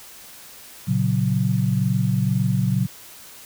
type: chord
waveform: sine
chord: F# major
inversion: first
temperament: equal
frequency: 116.54 / 138.59 / 185 Hz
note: A#2 / C#3 / F#3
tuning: 0 / 0 / 0 cents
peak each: -22 dBFS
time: 0.87-2.87 s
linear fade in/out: 20 ms
effects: white hiss -43 dBFS RMS until 3.45 s